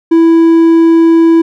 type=tone with hard clipping; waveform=triangle; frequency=330 Hz; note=E4; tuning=2 cents sharp; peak=-4 dBFS; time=0.11-1.42 s; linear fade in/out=10 ms; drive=6 dB; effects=none